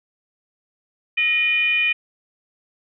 sine tone with frequency modulation, 2441 Hz, D#7, 34 cents flat, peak -16 dBFS, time 1.17-1.93 s, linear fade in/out 10 ms, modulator 570 Hz, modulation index 0.58, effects none

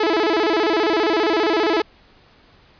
sawtooth tone with vibrato, 376.5 Hz, F#4, 30 cents sharp, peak -12 dBFS, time 0-1.82 s, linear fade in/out 5 ms, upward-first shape square, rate 15 Hz, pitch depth 230 cents each way, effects pink hiss -52 dBFS RMS until 2.79 s + resampled to 11025 Hz

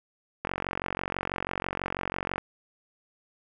click train, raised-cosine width 0.5 ms, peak -14 dBFS, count 90, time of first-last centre 0.45-2.381 s, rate 46.1 Hz, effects none

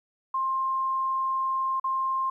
sine tone with dropouts, 1058 Hz, C6, 19 cents sharp, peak -24 dBFS, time 0.34-2.3 s, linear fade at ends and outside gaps 5 ms, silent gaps 1.799-1.841 s, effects 11-bit

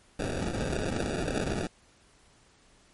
white noise with sample-and-hold, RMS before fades -31 dBFS, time 0.19-1.67 s, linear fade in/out 5 ms, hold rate 1050 Hz, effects pink hiss -61 dBFS RMS until 2.93 s + MP3 48 kbps

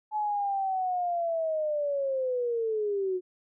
sine linear sweep, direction down, 859 to 360.1 Hz, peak -26 dBFS, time 0.11-3.21 s, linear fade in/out 50 ms, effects none

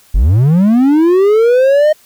triangle linear sweep, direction up, 36.71 to 622.3 Hz, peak -4 dBFS, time 0.14-1.93 s, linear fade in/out 10 ms, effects white hiss -47 dBFS RMS until 2.05 s

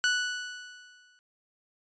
sawtooth tone with exponential decay, 1480 Hz, F#6, in tune, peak -18 dBFS, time 0.04-1.19 s, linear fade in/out 0 ms, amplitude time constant 250 ms, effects resampled to 16000 Hz

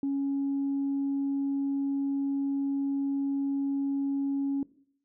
sine tone, 277.2 Hz, C#4, in tune, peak -25 dBFS, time 0.03-4.63 s, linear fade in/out 2 ms, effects noise-tail reverb RT60 0.6 s tail -19 dB re dry + tanh soft clip ceiling -23 dBFS

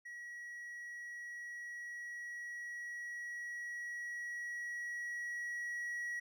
triangle tone with level ramp, 1918 Hz, A#6, 49 cents sharp, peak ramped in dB -44 to -36 dBFS, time 0.05-6.2 s, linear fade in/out 10 ms, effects none

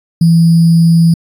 sine tone with sample-and-hold, 166.2 Hz, E3, 15 cents sharp, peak -4 dBFS, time 0.21-1.14 s, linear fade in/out 5 ms, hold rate 4900 Hz, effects resampled to 32000 Hz

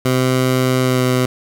15% pulse tone with pitch glide, 128.7 to 127 Hz, C3 to B2, -28 to +49 cents, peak -7 dBFS, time 0.05-1.26 s, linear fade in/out 5 ms, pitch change -23 cents, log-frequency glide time 0.82-1.02 s, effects none

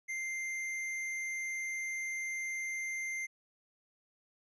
sine tone with tanh clipping, 2093 Hz, C7, in tune, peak -37 dBFS, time 0.08-3.27 s, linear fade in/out 20 ms, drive 15 dB, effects resampled to 22050 Hz

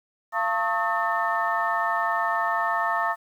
sine tone cluster, 686 / 896 / 1100 / 1279 / 1797 Hz, F5 / A5 / C#6 / D#6 / A6, -31 / +31 / -14 / +47 / +36 cents, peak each -28 dBFS, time 0.32-3.16 s, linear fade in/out 50 ms, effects tanh soft clip ceiling -11 dBFS + 9-bit

